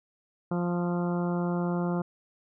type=harmonic tone with a mistuned harmonic; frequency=175.1 Hz; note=F3; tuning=5 cents sharp; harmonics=1 / 2 / 3 / 4 / 5 / 6 / 7 / 8; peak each=-27 / -33 / -37 / -39 / -41 / -43 / -44 / -45 dBFS; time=0.51-2.02 s; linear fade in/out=5 ms; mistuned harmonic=8; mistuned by=-19 cents; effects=none